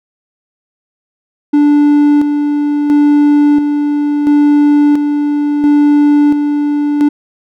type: tone with tremolo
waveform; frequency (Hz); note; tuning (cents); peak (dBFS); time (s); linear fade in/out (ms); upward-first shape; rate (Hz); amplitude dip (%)
triangle; 292.5; D4; -7; -3; 1.53-7.09; 10; square; 0.73; 45
effects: none